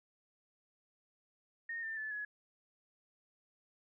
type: tone with pitch steps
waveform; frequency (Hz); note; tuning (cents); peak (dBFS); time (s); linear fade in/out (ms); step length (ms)
sine; 1845 / 1791.4 / 1739.4 / 1688.9; A#6 / A6 / A6 / G#6; -18 / +31 / -20 / +29; -38; 1.69-2.25; 5; 140
effects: none